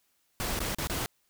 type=noise with dropouts; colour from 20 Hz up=pink; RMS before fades=-32 dBFS; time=0.4-1.06 s; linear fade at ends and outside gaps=0 ms; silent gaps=0.591-0.604 / 0.747-0.785 / 0.872-0.898 s; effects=white hiss -72 dBFS RMS until 1.29 s

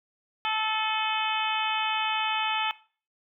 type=harmonic tone with a mistuned harmonic; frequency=436.9 Hz; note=A4; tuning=12 cents flat; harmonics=2 / 3 / 4 / 5 / 6 / 7 / 8; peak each=-29 / -32 / -37 / -38 / -33 / -33 / -38 dBFS; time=0.45-2.71 s; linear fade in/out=0 ms; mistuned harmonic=6; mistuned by=-39 cents; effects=noise-tail reverb RT60 0.4 s tail -18 dB re dry

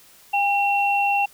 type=tone pair together; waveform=sine; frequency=805 / 2725 Hz; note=G5 / F7; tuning=+46 / -43 cents; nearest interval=octave + major sixth; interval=2111 cents; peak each=-19 / -22 dBFS; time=0.33-1.26 s; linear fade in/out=10 ms; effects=white hiss -51 dBFS RMS until 1.33 s

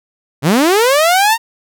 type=linear sweep; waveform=sawtooth; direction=up; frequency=123.47 to 934 Hz; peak=-5 dBFS; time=0.42-1.38 s; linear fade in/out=50 ms; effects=none

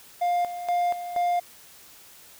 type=tone with tremolo; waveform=triangle; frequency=704 Hz; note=F5; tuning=14 cents sharp; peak=-19 dBFS; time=0.21-1.4 s; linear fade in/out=10 ms; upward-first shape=square; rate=2.1 Hz; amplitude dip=70%; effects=white hiss -50 dBFS RMS until 2.39 s

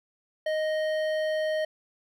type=tone with hard clipping; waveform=triangle; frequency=622.3 Hz; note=D#5; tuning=in tune; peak=-27 dBFS; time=0.46-1.65 s; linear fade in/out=5 ms; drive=15 dB; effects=none

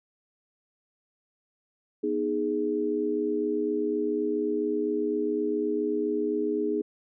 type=chord; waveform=sine; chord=G# minor; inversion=first; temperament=equal with one note detuned; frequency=243.5 / 311.1 / 415.3 Hz; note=B3 / D#4 / G#4; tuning=-24 / 0 / 0 cents; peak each=-33 / -29 / -27 dBFS; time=2.03-6.82 s; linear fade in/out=10 ms; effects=none

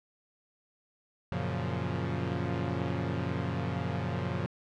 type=chord; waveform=sawtooth; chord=Gb major seventh; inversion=none; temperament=equal; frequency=92.5 / 116.54 / 138.59 / 174.61 Hz; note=Gb2 / Bb2 / Db3 / F3; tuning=0 / 0 / 0 / 0 cents; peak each=-32 dBFS; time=1.32-4.46 s; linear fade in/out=0 ms; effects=low-pass 3000 Hz 12 dB/octave

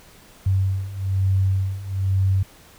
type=beating tone pair; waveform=sine; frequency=95.1 / 96.2 Hz; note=F#2 / G2; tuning=+48 / -32 cents; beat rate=1.1 Hz; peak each=-23 / -20 dBFS; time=0.46-2.43 s; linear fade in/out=5 ms; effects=pink hiss -49 dBFS RMS until 2.78 s

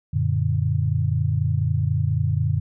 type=chord; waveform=sine; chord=Gb augmented; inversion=none; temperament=equal; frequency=92.5 / 116.54 / 146.83 Hz; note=Gb2 / Bb2 / D3; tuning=0 / 0 / 0 cents; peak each=-23 dBFS; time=0.13-2.6 s; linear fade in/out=10 ms; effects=none

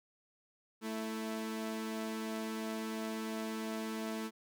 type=tone pair together; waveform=sawtooth; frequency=220.7 / 329.6 Hz; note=A3 / E4; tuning=+5 / 0 cents; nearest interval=perfect fifth; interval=695 cents; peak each=-34 / -40 dBFS; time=0.81-4.31 s; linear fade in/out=50 ms; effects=none

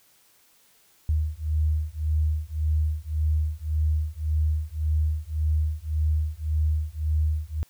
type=beating tone pair; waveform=sine; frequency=76.3 / 78.1 Hz; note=D#2 / D#2; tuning=-33 / +7 cents; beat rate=1.8 Hz; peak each=-25 / -25 dBFS; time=1.09-7.63 s; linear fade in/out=0 ms; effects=white hiss -60 dBFS RMS until 7.69 s

